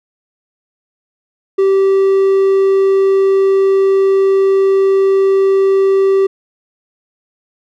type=tone; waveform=triangle; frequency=388.3 Hz; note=G4; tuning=16 cents flat; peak=-6 dBFS; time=1.58-6.27 s; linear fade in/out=10 ms; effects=none